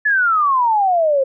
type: exponential sweep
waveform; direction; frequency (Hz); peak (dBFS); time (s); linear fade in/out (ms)
sine; down; 1744 to 523.3; -12; 0.05-1.24; 10
effects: none